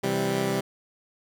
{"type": "chord", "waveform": "15% pulse", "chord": "C major", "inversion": "none", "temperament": "equal", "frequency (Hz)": [130.81, 164.81, 196], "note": ["C3", "E3", "G3"], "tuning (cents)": [0, 0, 0], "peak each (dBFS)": [-23, -26, -21], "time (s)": [0.03, 0.61], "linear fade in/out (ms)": 10, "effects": []}